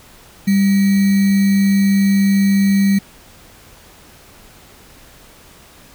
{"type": "tone with sample-and-hold", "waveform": "sine", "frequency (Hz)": 197.1, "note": "G3", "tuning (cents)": 10, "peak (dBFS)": -10, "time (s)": [0.47, 2.99], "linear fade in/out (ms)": 10, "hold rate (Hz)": 2100, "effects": ["pink hiss -44 dBFS RMS until 5.94 s"]}